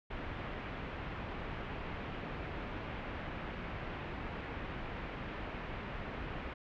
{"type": "low-pass noise", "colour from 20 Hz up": "pink", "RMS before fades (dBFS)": -42, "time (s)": [0.1, 6.54], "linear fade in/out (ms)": 10, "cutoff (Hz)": 2700, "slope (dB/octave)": 24, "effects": []}